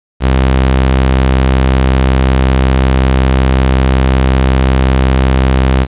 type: tone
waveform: sawtooth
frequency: 65.41 Hz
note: C2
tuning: in tune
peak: -3 dBFS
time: 0.2-5.87 s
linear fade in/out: 50 ms
effects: resampled to 8000 Hz + 7-bit